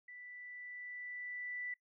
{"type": "tone with level ramp", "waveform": "sine", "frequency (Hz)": 1975.5, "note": "B6", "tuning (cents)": 0, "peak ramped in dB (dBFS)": [-50, -39], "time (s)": [0.08, 1.74], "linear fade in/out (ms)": 5, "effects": ["noise-tail reverb RT60 0.1 s tail -21 dB re dry"]}